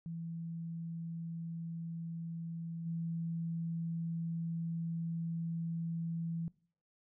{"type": "tone with level steps", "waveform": "sine", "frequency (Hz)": 166.2, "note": "E3", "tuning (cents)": 15, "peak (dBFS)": [-39, -35], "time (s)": [0.06, 6.48], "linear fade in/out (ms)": 0, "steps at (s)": 2.85, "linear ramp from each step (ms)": 20, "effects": ["noise-tail reverb RT60 0.5 s tail -22 dB re dry"]}